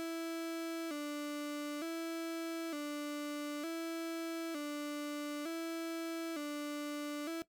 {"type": "tone with vibrato", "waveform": "35% pulse", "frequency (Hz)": 311.3, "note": "D#4", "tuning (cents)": 1, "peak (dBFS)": -36, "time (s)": [0, 7.42], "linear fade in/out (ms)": 0, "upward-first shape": "square", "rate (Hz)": 0.55, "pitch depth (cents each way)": 100, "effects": ["noise-tail reverb RT60 0.1 s tail -17 dB re dry"]}